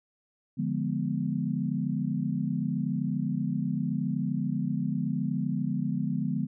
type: chord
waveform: sine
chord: D diminished seventh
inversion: none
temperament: equal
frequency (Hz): 146.83 / 174.61 / 207.7 / 246.9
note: D3 / F3 / Ab3 / Cb4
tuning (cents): 0 / 0 / 0 / 0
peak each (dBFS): -32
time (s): 0.57-6.47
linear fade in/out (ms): 20
effects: none